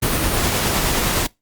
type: noise with tremolo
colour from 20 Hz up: pink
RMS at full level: -18 dBFS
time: 0.02-1.27 s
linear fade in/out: 10 ms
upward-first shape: triangle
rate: 9.7 Hz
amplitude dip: 25%
effects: noise-tail reverb RT60 0.2 s tail -23 dB re dry + Opus 32 kbps